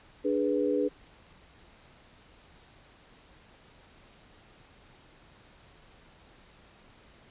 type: chord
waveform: sine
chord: G# diminished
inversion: second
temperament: equal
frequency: 293.7 / 415.3 / 493.9 Hz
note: D4 / G#4 / B4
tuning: 0 / 0 / 0 cents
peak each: -29 dBFS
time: 0.24-0.89 s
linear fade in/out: 20 ms
effects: pink hiss -57 dBFS RMS until 7.3 s + resampled to 8000 Hz